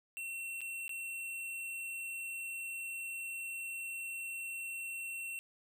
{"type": "tone with dropouts", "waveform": "square", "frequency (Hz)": 2715, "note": "F7", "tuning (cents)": -50, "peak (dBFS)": -40, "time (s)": [0.17, 5.39], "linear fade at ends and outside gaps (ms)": 0, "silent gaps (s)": [[0.607, 0.615], [0.88, 0.893]], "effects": []}